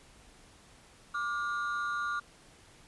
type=ring-modulated tone; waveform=triangle; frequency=1300 Hz; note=E6; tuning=24 cents flat; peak=-26 dBFS; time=1.14-2.2 s; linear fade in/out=10 ms; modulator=122 Hz; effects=pink hiss -58 dBFS RMS until 2.87 s + resampled to 24000 Hz